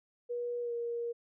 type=tone with pitch glide; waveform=sine; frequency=481.8 to 471.1 Hz; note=B4 to A#4; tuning=-43 to +18 cents; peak=-33 dBFS; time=0.29-1.13 s; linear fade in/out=20 ms; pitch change=-39 cents; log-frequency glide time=0.61-0.73 s; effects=none